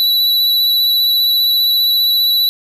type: tone with vibrato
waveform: square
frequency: 3945 Hz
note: B7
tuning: 3 cents flat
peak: -11 dBFS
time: 0-2.49 s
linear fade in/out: 0 ms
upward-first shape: sine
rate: 15 Hz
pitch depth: 16 cents each way
effects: none